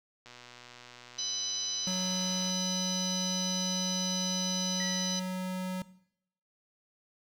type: click train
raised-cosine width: 0.2 ms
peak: -32 dBFS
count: 274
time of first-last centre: 0.26-2.498 s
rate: 122 Hz
type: harmonic tone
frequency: 999 Hz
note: B5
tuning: 20 cents sharp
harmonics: 3 / 4 / 5 / 6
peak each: -41 / -36 / -38 / -35 dBFS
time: 1.18-5.2 s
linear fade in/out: 10 ms
type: tone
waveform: square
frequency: 185 Hz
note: F#3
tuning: in tune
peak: -33 dBFS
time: 1.87-5.82 s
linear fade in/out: 2 ms
type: tone with exponential decay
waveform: sine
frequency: 1949 Hz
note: B6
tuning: 23 cents flat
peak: -36 dBFS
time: 4.8-5.63 s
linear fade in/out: 2 ms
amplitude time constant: 180 ms
effects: noise-tail reverb RT60 0.7 s tail -18 dB re dry